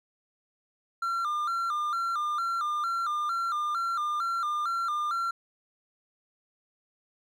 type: tone with vibrato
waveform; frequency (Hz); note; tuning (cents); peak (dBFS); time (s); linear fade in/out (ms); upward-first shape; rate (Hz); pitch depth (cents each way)
triangle; 1281; E6; -50; -25; 1.02-5.31; 5; square; 2.2; 110
effects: none